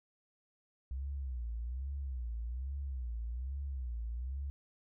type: tone with vibrato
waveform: sine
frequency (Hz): 63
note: B1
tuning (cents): +35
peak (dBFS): -36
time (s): 0.91-4.5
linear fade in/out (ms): 0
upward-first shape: sine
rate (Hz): 1.2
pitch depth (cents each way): 180
effects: none